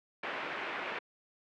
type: low-pass noise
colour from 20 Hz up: white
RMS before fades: -38 dBFS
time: 0.23-0.99 s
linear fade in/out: 5 ms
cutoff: 2400 Hz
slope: 24 dB/octave
effects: high-pass 300 Hz 12 dB/octave